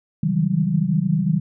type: tone cluster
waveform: sine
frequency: 135.8 / 155.5 / 161 / 189.8 / 203.1 Hz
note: C#3 / D#3 / E3 / F#3 / G#3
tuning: -35 / -1 / -41 / +44 / -38 cents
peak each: -27 / -27 / -20 / -21 / -29 dBFS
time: 0.23-1.4 s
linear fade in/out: 5 ms
effects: none